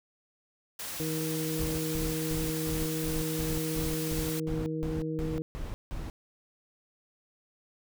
white noise, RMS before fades -38 dBFS, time 0.79-4.4 s, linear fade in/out 5 ms
harmonic tone, 158.2 Hz, D#3, 29 cents sharp, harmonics 1 / 2 / 3, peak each -34 / -34 / -36 dBFS, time 1-5.42 s, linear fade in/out 0 ms
brown noise bursts, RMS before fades -36 dBFS, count 13, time 1.59-6.1 s, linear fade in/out 0 ms, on 190 ms, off 170 ms
effects none

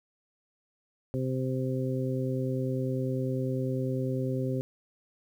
harmonic tone, 130 Hz, C3, 11 cents flat, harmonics 1 / 2 / 3 / 4, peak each -30 / -33 / -35 / -36 dBFS, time 1.14-4.61 s, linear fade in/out 0 ms, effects 10-bit

